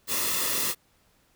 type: noise with comb filter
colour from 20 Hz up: white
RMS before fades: -27 dBFS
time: 0.07-0.75 s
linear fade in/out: 50 ms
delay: 1.3 ms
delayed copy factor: -0.65
effects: pink hiss -65 dBFS RMS until 1.35 s